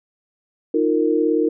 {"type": "chord", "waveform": "sine", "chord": "Eb suspended second", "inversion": "none", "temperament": "equal with one note detuned", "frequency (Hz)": [311.1, 349.2, 460], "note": ["Eb4", "F4", "Bb4"], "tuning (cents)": [0, 0, -23], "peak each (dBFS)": [-19, -21, -19], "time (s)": [0.74, 1.49], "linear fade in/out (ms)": 5, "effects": []}